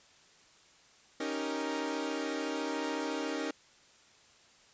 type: chord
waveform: sawtooth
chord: Eb dominant seventh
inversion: third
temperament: equal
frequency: 277.2 / 311.1 / 392 / 466.2 Hz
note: Db4 / Eb4 / G4 / Bb4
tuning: 0 / 0 / 0 / 0 cents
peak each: -34 / -33 / -39 / -35 dBFS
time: 1.2-3.51 s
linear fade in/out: 5 ms
effects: white hiss -61 dBFS RMS until 4.73 s + resampled to 16000 Hz